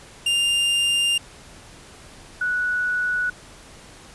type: tone pair in turn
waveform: 45% pulse / sine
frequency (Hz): 2800 / 1473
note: F7 / F#6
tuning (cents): +4 / -8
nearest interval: major seventh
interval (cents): 1112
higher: first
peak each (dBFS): -18 / -20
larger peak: first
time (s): 0.26-1.18 / 2.41-3.3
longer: first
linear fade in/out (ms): 5
effects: pink hiss -45 dBFS RMS until 4.14 s + resampled to 24000 Hz